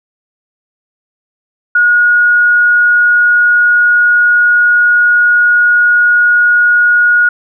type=tone; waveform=sine; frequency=1445 Hz; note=F#6; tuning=41 cents flat; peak=-5 dBFS; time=1.75-7.29 s; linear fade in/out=5 ms; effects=none